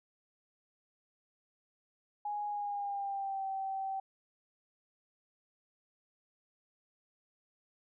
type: tone with pitch glide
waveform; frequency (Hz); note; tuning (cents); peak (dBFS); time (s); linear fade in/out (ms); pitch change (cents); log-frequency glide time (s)
sine; 829 to 773.5; G#5 to G5; -3 to -23; -34; 2.25-4; 5; -120; 2.48-3.45
effects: none